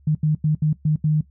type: tone bursts at uneven times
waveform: sine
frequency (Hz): 153.1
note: D#3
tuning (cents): -28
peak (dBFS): -15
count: 6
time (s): 0.07-0.15 / 0.23-0.35 / 0.44-0.55 / 0.62-0.73 / 0.85-0.96 / 1.04-1.21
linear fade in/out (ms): 5
effects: noise-tail reverb RT60 0.1 s tail -17 dB re dry + added 70 Hz sine -50 dBFS peak until 1.3 s